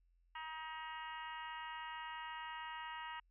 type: harmonic tone with a mistuned harmonic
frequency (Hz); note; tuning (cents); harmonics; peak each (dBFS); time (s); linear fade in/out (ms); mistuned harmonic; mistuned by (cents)
316.3; D#4; +29; 3 / 4 / 5 / 6 / 7 / 8 / 9 / 10; -47 / -52 / -56 / -51 / -60 / -62 / -54 / -66; 0.35-3.2; 5; 10; +15
effects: added 43 Hz sine -70 dBFS peak until 3.3 s